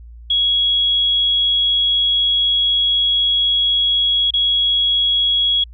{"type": "tone with dropouts", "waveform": "sine", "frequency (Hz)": 3328, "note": "G#7", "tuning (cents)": 3, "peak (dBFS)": -13, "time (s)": [0.3, 5.64], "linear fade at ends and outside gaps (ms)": 5, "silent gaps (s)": [4.307, 4.337], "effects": ["added 58 Hz sine -35 dBFS peak until 5.73 s"]}